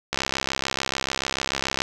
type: click train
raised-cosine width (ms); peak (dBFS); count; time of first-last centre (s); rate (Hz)
0.2; -6; 114; 0.13-1.819; 66.9
effects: none